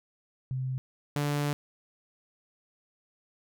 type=tone pair in turn; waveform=sine / sawtooth; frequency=130 / 145.62 Hz; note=C3 / D3; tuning=-11 / -14 cents; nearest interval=major second; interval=197 cents; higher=second; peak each=-29 / -23 dBFS; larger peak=second; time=0.51-0.78 / 1.16-1.53 s; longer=second; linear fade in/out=0 ms; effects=none